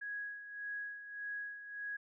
sine tone with tremolo, 1661.2 Hz, G#6, in tune, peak -38 dBFS, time 0.01-1.97 s, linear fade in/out 10 ms, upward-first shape sine, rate 1.7 Hz, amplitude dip 65%, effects none

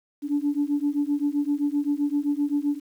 sine beating tone pair, 285.6 / 293.3 Hz, D4 / D4, -48 / -2 cents, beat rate 7.7 Hz, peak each -24 dBFS, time 0.22-2.8 s, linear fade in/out 50 ms, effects tanh soft clip ceiling -15 dBFS + 9-bit

